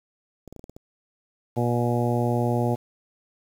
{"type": "clicks", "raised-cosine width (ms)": 2, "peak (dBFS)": -28, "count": 7, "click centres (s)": [0.477, 0.526, 0.563, 0.594, 0.641, 0.696, 0.765]}
{"type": "harmonic tone", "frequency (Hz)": 120, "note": "B2", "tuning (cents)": -49, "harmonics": [1, 2, 3, 4, 5, 6, 7], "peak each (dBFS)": [-24, -27, -29, -30, -31, -32, -32], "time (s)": [1.56, 2.76], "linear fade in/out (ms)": 20}
{"effects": ["8-bit"]}